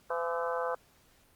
harmonic tone with a mistuned harmonic, 169.3 Hz, E3, 46 cents sharp, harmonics 3 / 4 / 5 / 6 / 7 / 8 / 9, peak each -33 / -38 / -40 / -38 / -41 / -41 / -42 dBFS, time 0.1-0.75 s, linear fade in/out 5 ms, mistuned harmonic 8, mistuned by -77 cents, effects pink hiss -64 dBFS RMS until 1.35 s + Opus 48 kbps

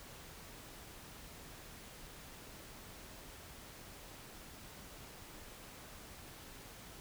silence, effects pink hiss -53 dBFS RMS until 7 s

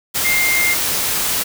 sine tone in noise, 2110 Hz, C7, 14 cents sharp, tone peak -15 dBFS, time 0.24-0.75 s, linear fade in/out 20 ms, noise white, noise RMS -19 dBFS, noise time 0.14-1.44 s, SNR +1 dB, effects none

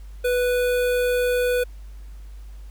square tone with notch filter, 493.9 Hz, B4, in tune, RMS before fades -21 dBFS, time 0.24-1.64 s, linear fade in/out 10 ms, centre 5600 Hz, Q 1.2, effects added 50 Hz sine -36 dBFS peak until 2.7 s + pink hiss -57 dBFS RMS until 2.7 s

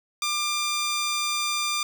10% pulse tone, 1194 Hz, D6, 28 cents sharp, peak -16 dBFS, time 0.22-1.83 s, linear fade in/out 2 ms, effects none

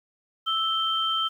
sine tone pair together, 1315 / 3128 Hz, E6 / G7, -5 / -4 cents, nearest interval octave + minor third, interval 1501 cents, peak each -26 / -25 dBFS, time 0.46-1.29 s, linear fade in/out 20 ms, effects 9-bit

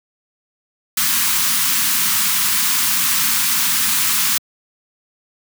white band-stop noise, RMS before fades -17 dBFS, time 0.97-4.38 s, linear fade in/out 5 ms, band 270 to 940 Hz, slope 48 dB/octave, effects high-pass 150 Hz 12 dB/octave

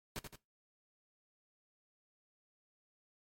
pink noise with echo, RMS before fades -41 dBFS, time 0.16-0.19 s, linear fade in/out 0 ms, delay 83 ms, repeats 2, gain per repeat -6 dB, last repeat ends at 0.356 s, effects noise-tail reverb RT60 0.2 s tail -19 dB re dry + MP3 64 kbps

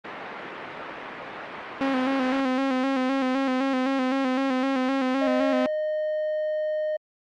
white band-pass noise, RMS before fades -36 dBFS, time 0.04-2.41 s, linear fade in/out 10 ms, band 220 to 1900 Hz, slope 12 dB/octave
sawtooth tone with vibrato, 263.7 Hz, C4, 14 cents sharp, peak -18 dBFS, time 1.81-5.66 s, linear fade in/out 0 ms, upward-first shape square, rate 3.9 Hz, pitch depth 48 cents each way
triangle tone, 615 Hz, D#5, 20 cents flat, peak -22 dBFS, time 5.21-6.97 s, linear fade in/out 10 ms
effects low-pass 3000 Hz 12 dB/octave + Opus 32 kbps

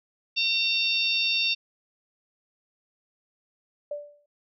harmonic tone, 910 Hz, A#5, 42 cents flat, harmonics 3 / 4 / 5 / 6, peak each -25 / -27 / -30 / -33 dBFS, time 0.36-1.55 s, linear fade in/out 20 ms
sine tone with exponential decay, 585 Hz, D5, 7 cents flat, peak -27 dBFS, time 3.91-4.26 s, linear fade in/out 5 ms, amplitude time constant 75 ms
effects none

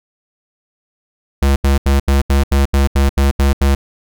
square tone bursts, 69 Hz, C#2, 7 cents flat, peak -10 dBFS, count 11, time 1.42-3.75 s, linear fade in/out 5 ms, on 140 ms, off 79 ms, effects none

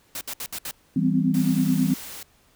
white noise bursts, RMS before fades -32 dBFS, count 5, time 0.15-0.711 s, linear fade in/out 2 ms, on 61 ms, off 64 ms
sine chord, C major seventh, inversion first, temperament equal with one note detuned, 164.81 / 196 / 252.3 / 261.6 Hz, E3 / G3 / B3 / C4, 0 / 0 / +37 / 0 cents, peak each -24 / -24 / -24 / -24 dBFS, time 0.96-1.94 s, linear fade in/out 5 ms
white noise, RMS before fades -38 dBFS, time 1.34-2.23 s, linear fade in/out 2 ms
effects pink hiss -60 dBFS RMS until 2.55 s

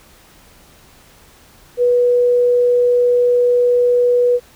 sine tone, 488.5 Hz, B4, 19 cents flat, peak -10 dBFS, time 1.77-4.4 s, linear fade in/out 50 ms, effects pink hiss -47 dBFS RMS until 4.55 s

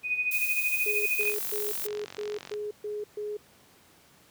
sine tone with tremolo, 2488 Hz, D#7, 1 cent flat, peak -23 dBFS, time 0.03-1.35 s, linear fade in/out 50 ms, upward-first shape sine, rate 13 Hz, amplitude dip 65%
violet noise, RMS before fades -33 dBFS, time 0.31-1.87 s, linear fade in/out 5 ms
sine tone bursts, 418.7 Hz, G#4, 14 cents sharp, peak -31 dBFS, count 8, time 0.86-3.37 s, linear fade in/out 5 ms, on 200 ms, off 130 ms
click train, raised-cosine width 0.2 ms, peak -23 dBFS, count 62, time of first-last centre 1.21-2.539 s, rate 45.9 Hz
effects pink hiss -58 dBFS RMS until 4.3 s + high-pass 100 Hz 12 dB/octave

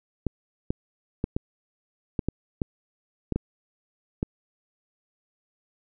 clicks, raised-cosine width 3 ms, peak -12 dBFS, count 10, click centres 0.267 / 0.705 / 1.241 / 1.365 / 2.192 / 2.286 / 2.618 / 3.323 / 3.36 / 4.229 s, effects none

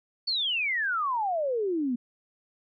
sine exponential sweep, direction down, 4548 to 233.1 Hz, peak -25 dBFS, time 0.27-1.96 s, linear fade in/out 10 ms, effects none

